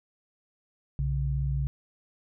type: tone pair together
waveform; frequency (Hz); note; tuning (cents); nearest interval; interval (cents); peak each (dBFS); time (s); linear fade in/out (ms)
sine; 61.74 / 138.6; B1 / C#3; 0 / 0; octave + major second; 1400; -28; 0.99-1.67; 0
effects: none